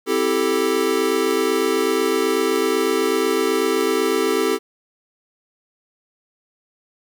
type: chord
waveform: square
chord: A minor seventh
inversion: first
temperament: equal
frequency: 261.6 / 329.6 / 392 / 440 Hz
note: C4 / E4 / G4 / A4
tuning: 0 / 0 / 0 / 0 cents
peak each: -27 / -25 / -22 / -22 dBFS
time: 0.06-4.59 s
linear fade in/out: 50 ms
effects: 9-bit